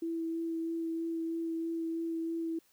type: tone with vibrato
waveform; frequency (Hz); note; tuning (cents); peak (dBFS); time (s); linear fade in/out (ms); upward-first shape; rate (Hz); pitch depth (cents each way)
sine; 329.6; E4; 0; -32; 0.02-2.59; 5; sine; 3.1; 12
effects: white hiss -68 dBFS RMS until 2.72 s